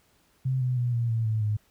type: tone with pitch steps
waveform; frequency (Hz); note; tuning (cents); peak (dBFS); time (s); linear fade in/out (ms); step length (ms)
sine; 130.81 / 126.28 / 121.91 / 117.69 / 113.61 / 109.68 / 105.88; C3 / B2 / B2 / A#2 / A#2 / A2 / G#2; 0 / +39 / -22 / +17 / -44 / -5 / +34; -23; 0.45-1.57; 10; 160
effects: pink hiss -65 dBFS RMS until 1.7 s